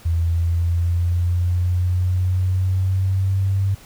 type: exponential sweep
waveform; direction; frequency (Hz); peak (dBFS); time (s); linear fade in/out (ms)
sine; up; 83 to 98; -16; 0.05-3.75; 10
effects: pink hiss -46 dBFS RMS until 3.85 s